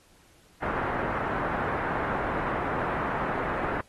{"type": "low-pass noise", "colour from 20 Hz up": "white", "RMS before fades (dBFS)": -30, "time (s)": [0.62, 3.81], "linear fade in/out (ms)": 5, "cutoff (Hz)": 1500, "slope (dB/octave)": 24, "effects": ["pink hiss -60 dBFS RMS until 3.88 s", "AAC 32 kbps"]}